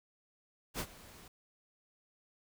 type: noise with ADSR envelope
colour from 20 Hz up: pink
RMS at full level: -36 dBFS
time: 0.74-1.28 s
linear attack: 53 ms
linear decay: 66 ms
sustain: -19 dB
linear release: 3 ms
effects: none